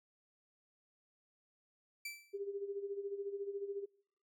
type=tone with exponential decay; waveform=sawtooth; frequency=2329 Hz; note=D7; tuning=15 cents flat; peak=-36 dBFS; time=2.05-2.38 s; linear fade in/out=5 ms; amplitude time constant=70 ms
type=tone with tremolo; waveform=sine; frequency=400 Hz; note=G4; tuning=35 cents sharp; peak=-36 dBFS; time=2.33-3.86 s; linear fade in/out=20 ms; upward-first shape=sine; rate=14 Hz; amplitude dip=70%
effects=noise-tail reverb RT60 0.7 s tail -26 dB re dry